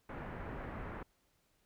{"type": "low-pass noise", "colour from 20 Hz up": "pink", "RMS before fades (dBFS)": -44, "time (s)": [0.09, 1.03], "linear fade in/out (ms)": 5, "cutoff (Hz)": 1900, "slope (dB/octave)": 24, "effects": ["pink hiss -75 dBFS RMS until 1.65 s"]}